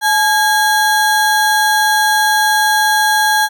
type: ring-modulated tone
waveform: square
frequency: 1244.5 Hz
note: D#6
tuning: in tune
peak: -8 dBFS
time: 0.01-3.49 s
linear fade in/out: 50 ms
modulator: 387 Hz
effects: none